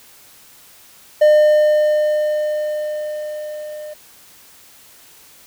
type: tone with level ramp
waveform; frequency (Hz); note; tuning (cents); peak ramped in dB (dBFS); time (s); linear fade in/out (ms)
triangle; 605; D#5; -49; -5 to -27; 1.21-3.94; 10
effects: white hiss -46 dBFS RMS until 5.46 s

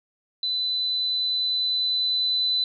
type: tone with level ramp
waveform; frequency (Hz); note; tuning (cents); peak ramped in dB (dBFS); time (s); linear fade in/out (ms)
sine; 4005; B7; +23; -23 to -20; 0.43-2.64; 2
effects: none

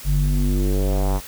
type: tone with low-pass filter sweep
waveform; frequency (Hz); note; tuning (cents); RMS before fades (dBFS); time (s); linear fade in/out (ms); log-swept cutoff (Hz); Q
square; 48.29; G1; -25; -19; 0.04-1.21; 50; 120 to 1000; 2.5
effects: white hiss -38 dBFS RMS until 1.27 s

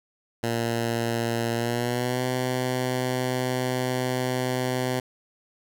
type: tone with pitch glide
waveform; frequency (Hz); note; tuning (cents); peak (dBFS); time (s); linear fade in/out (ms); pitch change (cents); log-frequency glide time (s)
10% pulse; 116.54 to 127.09; A#2 to C3; 0 to -50; -16; 0.43-5; 5; +150; 1.54-2.24
effects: none

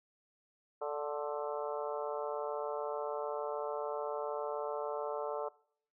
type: harmonic tone with a mistuned harmonic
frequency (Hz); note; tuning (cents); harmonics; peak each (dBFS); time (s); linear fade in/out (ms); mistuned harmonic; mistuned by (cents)
146.83; D3; 0; 3 / 4 / 5 / 6 / 7 / 8 / 9; -39 / -39 / -44 / -44 / -46 / -50 / -47; 0.81-5.49; 10; 7; +40
effects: noise-tail reverb RT60 0.6 s tail -23 dB re dry

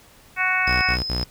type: harmonic tone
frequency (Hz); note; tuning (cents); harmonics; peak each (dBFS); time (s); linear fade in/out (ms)
370.5; F#4; +2; 2 / 3 / 4 / 5 / 6 / 7; -29 / -28 / -24 / -26 / -23 / -26; 0.36-0.98; 50
type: tone bursts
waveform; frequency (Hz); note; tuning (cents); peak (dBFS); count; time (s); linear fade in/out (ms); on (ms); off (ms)
sawtooth; 61.74; B1; 0; -20; 3; 0.67-1.242; 10; 150; 61
type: tone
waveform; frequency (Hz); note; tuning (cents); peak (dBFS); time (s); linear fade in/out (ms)
sine; 5100; D#8; +42; -26; 0.67-1.24; 2
effects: pink hiss -51 dBFS RMS until 1.3 s

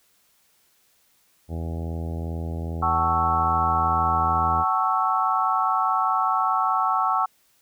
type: harmonic tone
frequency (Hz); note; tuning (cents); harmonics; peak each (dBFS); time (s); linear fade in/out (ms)
82.41; E2; 0; 1 / 2 / 3 / 4 / 5 / 6 / 7 / 8 / 9 / 10; -28 / -34 / -38 / -40 / -42 / -44 / -45 / -46 / -47 / -48; 1.48-4.65; 50
type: chord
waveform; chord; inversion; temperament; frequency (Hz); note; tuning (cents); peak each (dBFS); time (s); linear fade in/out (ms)
sine; F# minor seventh; none; equal with one note detuned; 755.1 / 880 / 1108.7 / 1318.5; F#5 / A5 / C#6 / E6; +35 / 0 / 0 / 0; -25 / -27 / -24 / -24; 2.82-7.26; 10
effects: white hiss -63 dBFS RMS until 7.61 s

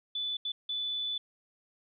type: tone bursts at uneven times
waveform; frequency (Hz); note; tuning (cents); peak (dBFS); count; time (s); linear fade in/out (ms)
sine; 3483; A7; -18; -31; 3; 0.15-0.37 / 0.45-0.52 / 0.69-1.18; 5
effects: none

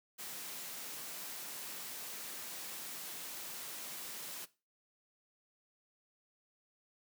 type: high-pass noise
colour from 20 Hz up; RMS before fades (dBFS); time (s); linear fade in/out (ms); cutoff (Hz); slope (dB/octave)
white; -45; 0.18-4.46; 20; 140; 24
effects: noise-tail reverb RT60 0.3 s tail -18 dB re dry

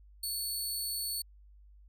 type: tone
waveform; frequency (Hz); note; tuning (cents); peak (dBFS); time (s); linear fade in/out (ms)
15% pulse; 4435; C#8; 0; -27; 0.23-1.22; 5
effects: added 50 Hz sine -54 dBFS peak until 1.88 s

